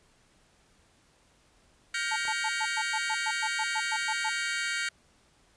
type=chord; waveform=sawtooth; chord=G half-diminished seventh; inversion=third; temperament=just; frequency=1411.2 / 1568 / 1881.6 / 2258 Hz; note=F6 / G6 / Bb6 / Db7; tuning=+18 / 0 / +16 / +31 cents; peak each=-31 dBFS; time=1.94-4.89 s; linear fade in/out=5 ms
type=tone bursts; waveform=sine; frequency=874 Hz; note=A5; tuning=12 cents flat; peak=-29 dBFS; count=14; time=2.11-4.296 s; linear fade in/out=10 ms; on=54 ms; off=110 ms
type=clicks; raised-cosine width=0.5 ms; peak=-30 dBFS; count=2; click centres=2.253 / 2.283 s
effects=pink hiss -64 dBFS RMS until 5.56 s + resampled to 22050 Hz